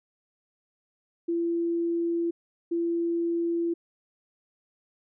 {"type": "tone pair in turn", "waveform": "sine", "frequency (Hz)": [338.6, 338.6], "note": ["E4", "E4"], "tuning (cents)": [46, 46], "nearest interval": "unison", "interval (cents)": 0, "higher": "neither", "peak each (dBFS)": -24, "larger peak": "neither", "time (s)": [[1.28, 2.31], [2.71, 3.74]], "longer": "neither", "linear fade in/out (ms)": 10, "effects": []}